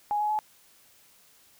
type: tone with pitch steps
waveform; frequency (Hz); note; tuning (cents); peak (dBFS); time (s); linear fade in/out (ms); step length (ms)
sine; 830.6 / 841.7 / 853; G#5 / G#5 / G#5; 0 / +23 / +46; -24; 0.11-0.389; 0; 93
effects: white hiss -59 dBFS RMS until 1.59 s